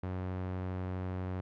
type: tone with low-pass filter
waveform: sawtooth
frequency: 92.3 Hz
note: F#2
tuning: 4 cents flat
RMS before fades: -37 dBFS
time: 0.03-1.41 s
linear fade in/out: 5 ms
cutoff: 1700 Hz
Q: 0.61
effects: none